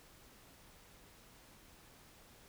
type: silence
effects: pink hiss -61 dBFS RMS until 2.48 s